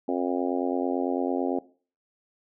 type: harmonic tone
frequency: 89 Hz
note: F2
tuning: 33 cents sharp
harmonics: 3 / 4 / 5 / 6 / 7 / 8 / 9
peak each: -28 / -30 / -32 / -34 / -35 / -36 / -37 dBFS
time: 0.08-1.59 s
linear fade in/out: 5 ms
effects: noise-tail reverb RT60 0.4 s tail -19 dB re dry